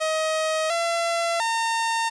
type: tone with pitch steps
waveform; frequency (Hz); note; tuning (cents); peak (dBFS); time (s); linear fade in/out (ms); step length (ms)
sawtooth; 631 / 677 / 912; D#5 / E5 / A#5; +24 / +46 / -38; -18; 0-2.1; 20; 700
effects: resampled to 22050 Hz + 9-bit